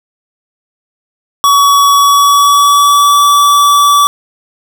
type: tone with pitch glide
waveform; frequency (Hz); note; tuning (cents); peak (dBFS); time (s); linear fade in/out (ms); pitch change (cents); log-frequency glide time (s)
square; 1130 to 1152.4; C#6 to D6; +33 to -33; -5; 1.44-4.07; 0; +34; 1.94-3.19
effects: none

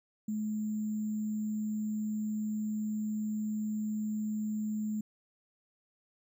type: tone with sample-and-hold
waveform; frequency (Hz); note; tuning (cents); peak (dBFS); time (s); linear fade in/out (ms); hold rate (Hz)
sine; 213.7; G#3; +50; -31; 0.28-5.01; 5; 7350
effects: none

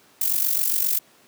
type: noise with amplitude modulation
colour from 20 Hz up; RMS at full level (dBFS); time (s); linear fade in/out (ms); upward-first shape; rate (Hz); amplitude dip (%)
violet; -19; 0.21-0.99; 5; sine; 47.5; 70
effects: pink hiss -55 dBFS RMS until 1.27 s + high-pass 200 Hz 12 dB/octave

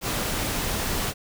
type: noise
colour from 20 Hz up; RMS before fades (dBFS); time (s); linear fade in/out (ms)
pink; -27; 0.01-1.14; 50
effects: none

